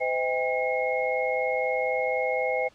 sine tone cluster, 510 / 634 / 802 / 2160 Hz, C5 / D#5 / G5 / C#7, -44 / +32 / +39 / -45 cents, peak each -27 / -30 / -31 / -30 dBFS, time 0-2.69 s, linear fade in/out 20 ms, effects pink hiss -58 dBFS RMS until 2.74 s + low-pass 6000 Hz 12 dB/octave

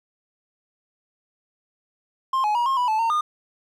triangle tone with pitch steps, 1057 / 843 / 956 / 1071 / 984 / 871 / 914 / 1218 Hz, C6 / G#5 / A#5 / C6 / B5 / A5 / A#5 / D#6, +17 / +26 / +43 / +40 / -7 / -18 / -34 / -37 cents, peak -17 dBFS, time 2.33-3.21 s, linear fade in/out 5 ms, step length 110 ms, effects none

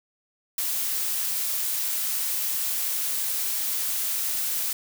blue noise, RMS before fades -27 dBFS, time 0.58-4.73 s, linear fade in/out 2 ms, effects none

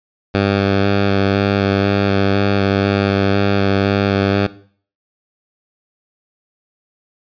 10% pulse tone with vibrato, 99.2 Hz, G2, 21 cents sharp, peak -5 dBFS, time 0.34-4.47 s, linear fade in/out 10 ms, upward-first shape square, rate 2 Hz, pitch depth 13 cents each way, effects noise-tail reverb RT60 0.5 s tail -17 dB re dry + resampled to 11025 Hz

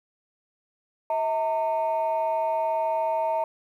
sine tone pair together, 643 / 909.3 Hz, E5 / A#5, -43 / -43 cents, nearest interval tritone, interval 600 cents, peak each -24 dBFS, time 1.1-3.44 s, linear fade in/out 2 ms, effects tanh soft clip ceiling -18 dBFS + 10-bit

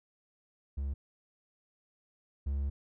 triangle tone pair in turn, 69.3 / 69.86 Hz, C#2 / C#2, 0 / +14 cents, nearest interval unison, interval 14 cents, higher second, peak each -30 / -28 dBFS, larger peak second, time 0.77-0.94 / 2.46-2.7 s, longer second, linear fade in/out 10 ms, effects none

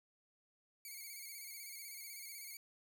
5% pulse tone with vibrato, 2217 Hz, C#7, in tune, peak -38 dBFS, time 0.85-2.57 s, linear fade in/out 2 ms, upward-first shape square, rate 16 Hz, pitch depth 52 cents each way, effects none

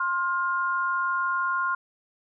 sine tone pair together, 1059.3 / 1413 Hz, C6 / F6, +21 / +20 cents, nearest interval perfect fourth, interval 499 cents, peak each -26 dBFS, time 0-1.75 s, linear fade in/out 5 ms, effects none

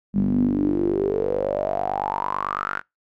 sawtooth tone with band-pass filter sweep, 49 Hz, G1, in tune, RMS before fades -23 dBFS, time 0.13-2.82 s, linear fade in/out 50 ms, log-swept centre 200 to 1500 Hz, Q 9.7, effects noise-tail reverb RT60 0.2 s tail -25 dB re dry

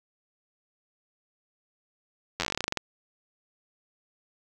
slowing click train, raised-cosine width 0.2 ms, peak -10 dBFS, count 16, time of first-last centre 2.4-2.773 s, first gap 10 ms, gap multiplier 1.12, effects none

